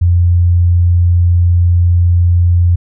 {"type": "tone", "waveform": "sine", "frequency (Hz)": 87.31, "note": "F2", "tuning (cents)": 0, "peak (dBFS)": -6, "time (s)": [0.01, 2.76], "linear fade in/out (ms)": 10, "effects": []}